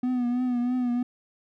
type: tone with vibrato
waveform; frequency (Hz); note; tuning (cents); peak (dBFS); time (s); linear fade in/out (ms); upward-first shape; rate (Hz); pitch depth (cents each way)
triangle; 246.9; B3; 0; -21; 0.03-1.03; 5; triangle; 3.1; 55
effects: none